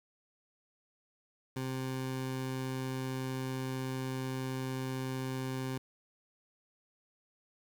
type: tone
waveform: 20% pulse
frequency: 130.81 Hz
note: C3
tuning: in tune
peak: -30 dBFS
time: 1.56-5.78 s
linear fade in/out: 5 ms
effects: 10-bit